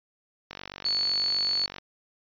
click train, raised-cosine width 0.2 ms, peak -19 dBFS, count 62, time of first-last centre 0.51-1.783 s, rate 47.9 Hz
sine tone, 4435 Hz, C#8, in tune, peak -23 dBFS, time 0.85-1.66 s, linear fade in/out 2 ms
effects resampled to 11025 Hz

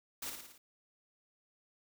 white noise with echo, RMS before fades -41 dBFS, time 0.22-0.3 s, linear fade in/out 5 ms, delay 56 ms, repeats 5, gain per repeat -4 dB, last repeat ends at 0.58 s, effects none

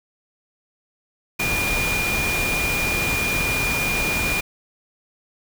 sine tone in noise, 2420 Hz, D#7, 49 cents flat, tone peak -22 dBFS, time 1.39-4.41 s, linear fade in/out 10 ms, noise pink, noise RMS -25 dBFS, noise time 1.39-4.41 s, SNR 0 dB, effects none

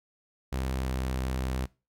sawtooth tone with pitch glide, 65.41 to 64.55 Hz, C2 to C2, 0 to -23 cents, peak -25 dBFS, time 0.52-1.66 s, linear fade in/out 10 ms, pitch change -23 cents, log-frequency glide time 0.67-0.94 s, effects noise-tail reverb RT60 0.3 s tail -22 dB re dry

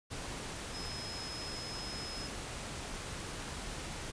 sine tone in noise, 5130 Hz, E8, 48 cents flat, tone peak -43 dBFS, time 0.73-2.28 s, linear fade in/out 20 ms, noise pink, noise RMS -42 dBFS, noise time 0.1-4.12 s, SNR -4 dB, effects resampled to 22050 Hz

